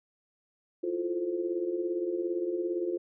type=tone cluster; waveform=sine; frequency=334.9 / 352.4 / 436.5 / 522 Hz; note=E4 / F4 / A4 / C5; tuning=+27 / +16 / -14 / -4 cents; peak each=-37 / -30 / -38 / -39 dBFS; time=0.83-2.98 s; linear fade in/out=10 ms; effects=none